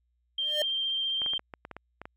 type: tone with vibrato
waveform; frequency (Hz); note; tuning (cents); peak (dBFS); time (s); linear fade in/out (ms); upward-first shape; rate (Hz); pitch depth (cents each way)
sine; 3165; G7; +16; -27; 0.38-1.38; 5; triangle; 15; 17
type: tone with exponential growth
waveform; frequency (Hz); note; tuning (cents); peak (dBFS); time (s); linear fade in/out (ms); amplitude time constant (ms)
square; 602; D5; +43; -25; 0.4-0.62; 2; 47
type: clicks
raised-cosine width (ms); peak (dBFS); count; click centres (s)
0.5; -25; 10; 1.218 / 1.262 / 1.335 / 1.394 / 1.538 / 1.651 / 1.713 / 1.766 / 2.016 / 2.055
effects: added 60 Hz sine -70 dBFS peak until 2.16 s